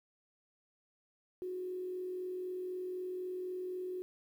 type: tone with frequency modulation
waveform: sine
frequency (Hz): 366.3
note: F#4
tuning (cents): -17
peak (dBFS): -37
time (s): 1.42-4.02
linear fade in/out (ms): 0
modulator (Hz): 43.9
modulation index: 0.24
effects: 11-bit